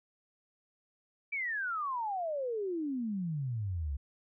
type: exponential sweep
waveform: sine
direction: down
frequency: 2349 to 65.9 Hz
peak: -32 dBFS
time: 1.32-3.97 s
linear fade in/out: 10 ms
effects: none